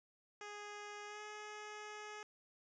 10% pulse tone with pitch glide, 414.2 to 421.7 Hz, G#4 to G#4, -5 to +26 cents, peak -39 dBFS, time 0.41-2.23 s, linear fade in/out 2 ms, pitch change +31 cents, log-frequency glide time 1.06-1.21 s, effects resampled to 16000 Hz

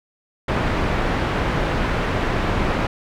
pink low-pass noise, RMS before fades -21 dBFS, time 0.48-2.87 s, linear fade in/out 5 ms, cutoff 2100 Hz, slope 12 dB/octave, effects none

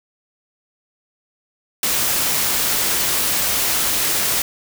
white noise, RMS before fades -19 dBFS, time 1.83-4.42 s, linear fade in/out 2 ms, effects none

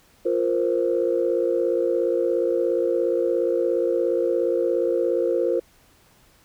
sine chord, F suspended fourth, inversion none, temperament equal, 349.2 / 466.2 / 523.3 Hz, F4 / Bb4 / C5, 0 / 0 / 0 cents, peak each -23 dBFS, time 0.25-5.6 s, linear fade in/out 10 ms, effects tanh soft clip ceiling -10 dBFS + pink hiss -57 dBFS RMS until 6.44 s

